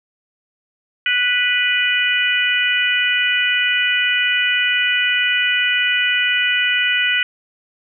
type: harmonic tone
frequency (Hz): 492.9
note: B4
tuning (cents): -3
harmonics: 3 / 4 / 5 / 6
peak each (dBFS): -20 / -20 / -20 / -20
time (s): 1.06-7.23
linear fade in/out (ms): 2
effects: none